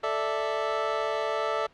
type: chord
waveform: 25% pulse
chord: A suspended fourth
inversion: none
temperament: equal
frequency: 440 / 587.3 / 659.3 Hz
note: A4 / D5 / E5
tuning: 0 / 0 / 0 cents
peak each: -27 dBFS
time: 0.03-1.67 s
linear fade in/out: 10 ms
effects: pink hiss -58 dBFS RMS until 1.73 s + low-pass 3000 Hz 12 dB/octave